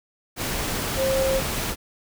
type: tone in noise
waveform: sine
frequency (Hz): 533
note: C5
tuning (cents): +32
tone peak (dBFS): -20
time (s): 0.96-1.42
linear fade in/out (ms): 50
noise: pink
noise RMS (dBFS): -27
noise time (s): 0.36-1.76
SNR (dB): +4
effects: none